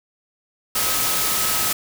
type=tone in noise; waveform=sine; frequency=1278 Hz; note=D#6; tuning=46 cents sharp; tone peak=-31 dBFS; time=0.75-1.73 s; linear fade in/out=5 ms; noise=white; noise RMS=-21 dBFS; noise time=0.75-1.73 s; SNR=-13 dB; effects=none